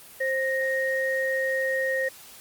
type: tone pair together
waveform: sine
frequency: 528.1 / 1864.7 Hz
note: C5 / A#6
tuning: +16 / 0 cents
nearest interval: octave + minor seventh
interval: 2184 cents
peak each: -26 dBFS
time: 0.2-2.09 s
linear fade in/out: 10 ms
effects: white hiss -47 dBFS RMS until 2.4 s + Opus 32 kbps